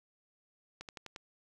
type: slowing click train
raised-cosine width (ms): 0.2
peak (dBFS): -27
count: 5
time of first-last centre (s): 0.81-1.161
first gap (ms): 78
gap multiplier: 1.08
effects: none